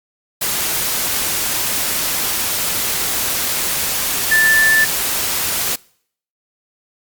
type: tone in noise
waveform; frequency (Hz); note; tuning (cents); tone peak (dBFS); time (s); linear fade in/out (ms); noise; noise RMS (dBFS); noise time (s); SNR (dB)
sine; 1760; A6; 0; -10; 4.31-4.85; 10; white; -19; 0.41-5.76; +6
effects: noise-tail reverb RT60 0.6 s tail -24 dB re dry + Opus 48 kbps